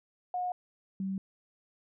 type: tone pair in turn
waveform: sine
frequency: 723 / 192.38 Hz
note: F#5 / G3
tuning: -40 / -32 cents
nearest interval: octave + major seventh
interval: 2292 cents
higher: first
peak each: -30 / -31 dBFS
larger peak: first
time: 0.34-0.52 / 1-1.18 s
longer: neither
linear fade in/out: 2 ms
effects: none